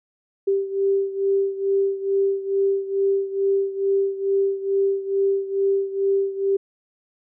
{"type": "beating tone pair", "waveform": "sine", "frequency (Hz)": [392, 394.3], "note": ["G4", "G4"], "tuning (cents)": [0, 10], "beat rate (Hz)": 2.3, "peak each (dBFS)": [-20, -24], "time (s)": [0.47, 6.57], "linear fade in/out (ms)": 10, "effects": []}